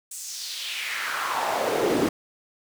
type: noise with high-pass filter sweep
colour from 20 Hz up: brown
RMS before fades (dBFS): -27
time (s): 0.11-2.09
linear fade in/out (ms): 5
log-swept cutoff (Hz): 8200 to 270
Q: 2.7
effects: none